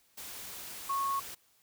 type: tone in noise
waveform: sine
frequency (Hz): 1100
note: C#6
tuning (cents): -14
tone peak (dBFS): -29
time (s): 0.89-1.2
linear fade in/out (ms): 10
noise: white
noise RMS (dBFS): -44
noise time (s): 0.17-1.35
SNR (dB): +12
effects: white hiss -68 dBFS RMS until 1.62 s